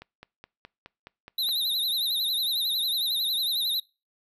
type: click train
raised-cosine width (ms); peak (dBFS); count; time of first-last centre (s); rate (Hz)
0.3; -27; 8; 0.02-1.491; 4.76
type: tone with vibrato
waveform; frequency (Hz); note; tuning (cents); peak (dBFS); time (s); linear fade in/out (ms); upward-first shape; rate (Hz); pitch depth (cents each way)
square; 3853; B7; -44; -25; 1.38-3.8; 5; triangle; 11; 130
effects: noise-tail reverb RT60 0.3 s tail -25 dB re dry